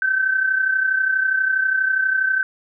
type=tone pair together; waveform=sine; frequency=1535.7 / 1568 Hz; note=G6 / G6; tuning=-36 / 0 cents; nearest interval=unison; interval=36 cents; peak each=-17 / -24 dBFS; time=0.02-2.43 s; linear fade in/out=2 ms; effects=none